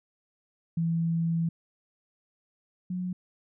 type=tone pair in turn; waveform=sine; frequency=166 / 181.42 Hz; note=E3 / F#3; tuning=+12 / -34 cents; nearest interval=major second; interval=154 cents; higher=second; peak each=-24 / -29 dBFS; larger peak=first; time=0.77-1.49 / 2.9-3.13 s; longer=first; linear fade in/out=5 ms; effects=none